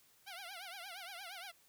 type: tone with vibrato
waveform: 10% pulse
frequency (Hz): 740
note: F#5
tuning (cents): 0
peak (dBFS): -38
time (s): 0.26-1.52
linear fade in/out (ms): 20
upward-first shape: triangle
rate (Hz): 8.6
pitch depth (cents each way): 190
effects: white hiss -68 dBFS RMS until 1.68 s